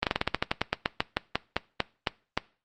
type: slowing click train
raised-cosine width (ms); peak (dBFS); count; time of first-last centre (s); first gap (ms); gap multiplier
0.3; -7; 19; 0.03-2.376; 38; 1.13
effects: noise-tail reverb RT60 0.4 s tail -22 dB re dry + Opus 24 kbps